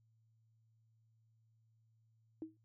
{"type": "tone with exponential decay", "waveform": "sine", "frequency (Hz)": 318.8, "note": "D#4", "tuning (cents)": 42, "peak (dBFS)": -38, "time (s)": [2.42, 2.57], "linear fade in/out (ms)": 1, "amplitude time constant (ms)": 31, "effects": ["added 112 Hz sine -70 dBFS peak until 2.64 s"]}